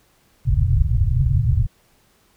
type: low-pass noise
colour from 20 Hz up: white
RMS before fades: -17 dBFS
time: 0.45-1.67 s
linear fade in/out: 20 ms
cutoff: 140 Hz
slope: 96 dB/octave
effects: pink hiss -59 dBFS RMS until 2.36 s